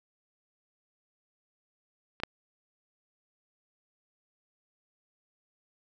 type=clicks; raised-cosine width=0.3 ms; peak=-25 / -11 dBFS; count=2; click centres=2.201 / 2.235 s; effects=none